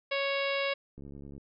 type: harmonic tone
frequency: 554.4 Hz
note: C#5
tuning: in tune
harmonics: 1 / 2 / 3 / 4 / 5 / 6 / 7 / 8 / 9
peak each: -31 / -38 / -40 / -35 / -37 / -42 / -41 / -49 / -46 dBFS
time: 0.11-0.74 s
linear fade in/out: 10 ms
type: click train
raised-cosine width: 3 ms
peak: -34 dBFS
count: 29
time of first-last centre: 0.98-1.379 s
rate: 70.1 Hz
effects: none